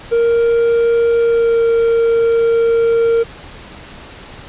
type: tone with pitch glide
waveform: triangle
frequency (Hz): 466.2 to 461.4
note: A#4 to A#4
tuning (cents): 0 to -18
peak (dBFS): -8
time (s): 0.11-3.24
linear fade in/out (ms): 20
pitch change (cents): -18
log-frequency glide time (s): 1.19-1.61
effects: pink hiss -35 dBFS RMS until 4.48 s + resampled to 8000 Hz